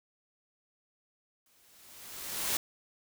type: noise with exponential growth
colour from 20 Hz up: white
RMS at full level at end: -29 dBFS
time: 1.46-2.57 s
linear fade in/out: 2 ms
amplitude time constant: 240 ms
effects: none